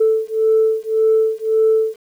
sine beating tone pair, 440 / 441.8 Hz, A4 / A4, 0 / +7 cents, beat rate 1.8 Hz, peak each -15 dBFS, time 0-1.96 s, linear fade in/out 10 ms, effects tanh soft clip ceiling -6 dBFS + 8-bit

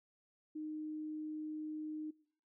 sine tone, 308 Hz, D#4, 17 cents flat, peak -40 dBFS, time 0.55-2.11 s, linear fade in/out 10 ms, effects noise-tail reverb RT60 0.6 s tail -22 dB re dry

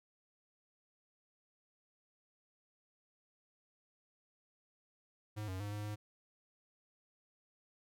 square tone with pitch steps, 106.1 / 93.5 / 102.9 / 104.4 / 105.1 Hz, G#2 / F#2 / G#2 / G#2 / G#2, +38 / +19 / -16 / +10 / +21 cents, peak -40 dBFS, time 5.36-5.96 s, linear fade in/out 20 ms, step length 120 ms, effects none

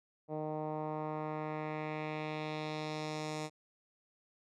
10% pulse tone with low-pass filter sweep, 154 Hz, D#3, 17 cents flat, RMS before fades -39 dBFS, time 0.28-3.5 s, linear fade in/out 50 ms, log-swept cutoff 640 to 7500 Hz, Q 1.5, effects none

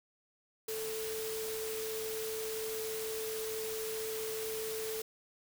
sine tone in noise, 440 Hz, A4, in tune, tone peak -37 dBFS, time 0.68-5.02 s, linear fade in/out 5 ms, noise white, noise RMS -42 dBFS, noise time 0.68-5.02 s, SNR +2 dB, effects none

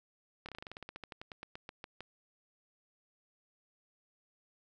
slowing click train, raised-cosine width 0.3 ms, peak -28 dBFS, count 21, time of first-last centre 0.46-2.006 s, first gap 27 ms, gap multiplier 1.1, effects none

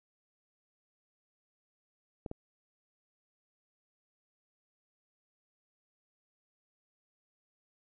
clicks, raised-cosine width 2 ms, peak -25 / -26 dBFS, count 2, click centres 2.262 / 2.314 s, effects none

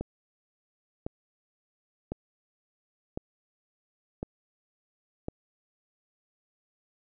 click train, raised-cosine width 2 ms, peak -19 dBFS, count 6, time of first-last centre 0.01-5.284 s, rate 0.948 Hz, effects none

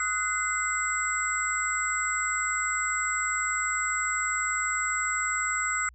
sine tone cluster, 1267 / 1479 / 2060 / 7680 Hz, D#6 / F#6 / C7 / B8, +31 / -1 / -28 / -49 cents, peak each -31 dBFS, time 0-5.89 s, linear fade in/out 2 ms, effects added 60 Hz sine -50 dBFS peak until 5.94 s

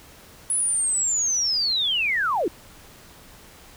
sine linear sweep, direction down, 10310 to 288.8 Hz, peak -20 dBFS, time 0.5-2.48 s, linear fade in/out 2 ms, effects pink hiss -48 dBFS RMS until 3.76 s

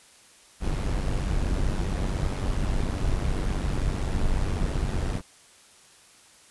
brown noise with amplitude modulation, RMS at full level -23 dBFS, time 0.6-5.22 s, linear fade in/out 50 ms, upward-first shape sine, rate 95.8 Hz, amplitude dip 60%, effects white hiss -54 dBFS RMS until 6.5 s + resampled to 24000 Hz

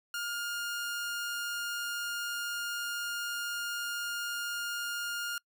sawtooth tone, 1414 Hz, F6, 21 cents sharp, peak -30 dBFS, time 0.14-5.38 s, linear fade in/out 2 ms, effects noise-tail reverb RT60 0.1 s tail -26 dB re dry

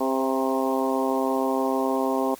harmonic tone with a mistuned harmonic, 132.9 Hz, C3, 27 cents sharp, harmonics 2 / 3 / 4 / 5 / 6 / 7 / 8, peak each -26 / -28 / -29 / -30 / -31 / -31 / -32 dBFS, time 0-2.35 s, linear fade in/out 10 ms, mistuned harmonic 4, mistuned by -21 cents, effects white hiss -47 dBFS RMS until 2.39 s + Opus 32 kbps

